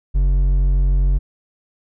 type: tone with hard clipping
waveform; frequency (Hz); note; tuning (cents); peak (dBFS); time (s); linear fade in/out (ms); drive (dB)
triangle; 46.28; F#1; +1; -14; 0.14-1.19; 20; 9
effects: none